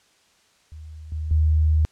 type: tone with level steps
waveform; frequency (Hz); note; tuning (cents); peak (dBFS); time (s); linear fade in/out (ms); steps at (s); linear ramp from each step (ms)
sine; 77.78; D#2; 0; -36 / -25 / -15; 0.72-1.85; 0; 1.12 / 1.31; 2
effects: white hiss -60 dBFS RMS until 1.91 s + low-pass 7000 Hz 12 dB/octave